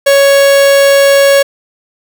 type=tone; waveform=45% pulse; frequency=556 Hz; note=C#5; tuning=5 cents sharp; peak=-4 dBFS; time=0.06-1.43 s; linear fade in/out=10 ms; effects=none